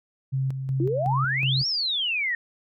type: tone with tremolo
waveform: sine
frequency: 133.4 Hz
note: C3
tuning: 34 cents sharp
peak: -22 dBFS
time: 0.32-1.64 s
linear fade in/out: 20 ms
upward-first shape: square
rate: 2.7 Hz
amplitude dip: 50%
type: exponential two-way sweep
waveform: sine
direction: up then down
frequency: 312.9 to 5610 to 1825 Hz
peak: -23 dBFS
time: 0.8-2.35 s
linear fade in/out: 2 ms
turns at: 1.67 s
effects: none